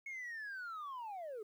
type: linear sweep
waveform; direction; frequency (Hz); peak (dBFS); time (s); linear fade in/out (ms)
sine; down; 2200 to 402.1; -40; 0.06-1.43; 5
effects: tanh soft clip ceiling -41 dBFS + 12-bit